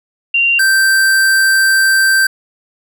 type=tone pair in turn; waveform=sine / square; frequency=2768 / 1563.4 Hz; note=F7 / G6; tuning=-16 / -5 cents; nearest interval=minor seventh; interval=989 cents; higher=first; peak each=-9 dBFS; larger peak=neither; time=0.34-0.59 / 0.59-2.27 s; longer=second; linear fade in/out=5 ms; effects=none